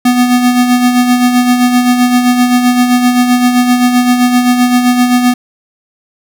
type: tone with tremolo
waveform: square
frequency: 246.9 Hz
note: B3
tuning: in tune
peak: -5 dBFS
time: 0.05-5.34 s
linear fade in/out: 5 ms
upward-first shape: sine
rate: 7.7 Hz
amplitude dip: 50%
effects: none